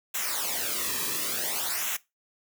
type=noise with flanger; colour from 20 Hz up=white; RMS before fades=-30 dBFS; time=0.14-1.97 s; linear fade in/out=10 ms; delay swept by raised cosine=0.21 to 1.41 ms; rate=0.57 Hz; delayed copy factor=-0.75; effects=noise-tail reverb RT60 0.2 s tail -19 dB re dry